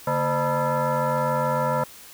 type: tone with frequency modulation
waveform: sine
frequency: 230.5 Hz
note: A#3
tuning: 19 cents flat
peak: -20 dBFS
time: 0.07-1.84 s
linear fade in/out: 5 ms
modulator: 374 Hz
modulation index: 2.9
effects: white hiss -45 dBFS RMS until 2.13 s